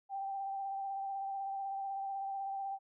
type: tone with vibrato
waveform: sine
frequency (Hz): 784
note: G5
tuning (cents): 0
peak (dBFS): -36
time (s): 0.09-2.79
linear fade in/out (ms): 50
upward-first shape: sine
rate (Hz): 16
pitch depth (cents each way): 20
effects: none